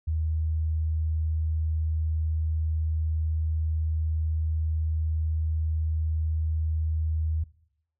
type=tone; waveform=sine; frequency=79 Hz; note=D#2; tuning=27 cents sharp; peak=-24 dBFS; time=0.07-7.44 s; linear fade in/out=10 ms; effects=noise-tail reverb RT60 0.7 s tail -19 dB re dry